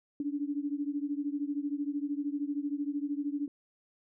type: beating tone pair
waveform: sine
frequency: 283.7 / 296.7 Hz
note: C#4 / D4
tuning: +40 / +18 cents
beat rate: 13 Hz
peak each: -33 / -35 dBFS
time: 0.2-3.48 s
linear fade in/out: 2 ms
effects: none